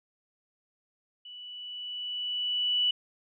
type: tone with level ramp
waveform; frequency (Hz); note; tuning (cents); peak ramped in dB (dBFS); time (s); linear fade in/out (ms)
sine; 2960; F#7; 0; -43 to -22; 1.25-2.91; 5
effects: none